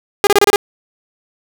sawtooth tone bursts, 407.1 Hz, G#4, 35 cents flat, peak -3 dBFS, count 6, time 0.24-0.559 s, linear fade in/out 0 ms, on 29 ms, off 29 ms, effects none

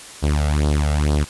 sawtooth tone with flanger, 74 Hz, D2, 14 cents sharp, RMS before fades -18 dBFS, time 0.22-1.25 s, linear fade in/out 20 ms, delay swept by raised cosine 0.21 to 1.51 ms, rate 2.2 Hz, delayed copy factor +0.9, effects white hiss -38 dBFS RMS until 1.29 s + resampled to 24000 Hz

